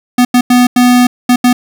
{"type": "tone bursts at uneven times", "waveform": "square", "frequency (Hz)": 246.9, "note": "B3", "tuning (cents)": 0, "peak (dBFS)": -5, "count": 6, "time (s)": [[0.18, 0.25], [0.34, 0.41], [0.5, 0.67], [0.76, 1.07], [1.29, 1.36], [1.44, 1.53]], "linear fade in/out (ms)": 5, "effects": []}